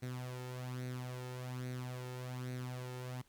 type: tone with flanger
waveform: sawtooth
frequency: 126.1 Hz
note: B2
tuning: 36 cents sharp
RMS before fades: -43 dBFS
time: 0.02-3.22 s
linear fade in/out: 10 ms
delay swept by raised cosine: 0.48 to 2.28 ms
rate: 1.2 Hz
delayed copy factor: +0.6
effects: pink hiss -71 dBFS RMS until 3.28 s + Opus 48 kbps